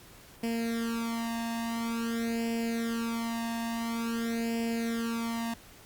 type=tone with flanger; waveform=sawtooth; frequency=230.5 Hz; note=A#3; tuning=19 cents flat; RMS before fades=-32 dBFS; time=0.43-5.54 s; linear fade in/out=5 ms; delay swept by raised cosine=0.39 to 1.12 ms; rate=0.48 Hz; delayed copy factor=+0.9; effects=pink hiss -53 dBFS RMS until 5.85 s + Opus 48 kbps